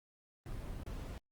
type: noise with dropouts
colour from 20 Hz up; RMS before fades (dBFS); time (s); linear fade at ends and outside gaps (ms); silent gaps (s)
brown; -43; 0.46-1.18; 1; 0.833-0.864
effects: Opus 24 kbps